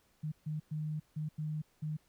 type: tone bursts at uneven times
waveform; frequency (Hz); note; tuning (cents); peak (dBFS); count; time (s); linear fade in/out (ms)
sine; 153.4; D#3; -24; -34; 6; 0.23-0.32 / 0.46-0.6 / 0.71-1 / 1.16-1.29 / 1.38-1.62 / 1.82-1.97; 10
effects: pink hiss -71 dBFS RMS until 2.08 s